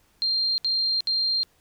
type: tone bursts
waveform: sine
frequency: 4186 Hz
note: C8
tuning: in tune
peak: -21 dBFS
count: 3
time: 0.22-1.432 s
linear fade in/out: 0 ms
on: 360 ms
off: 66 ms
effects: pink hiss -63 dBFS RMS until 1.6 s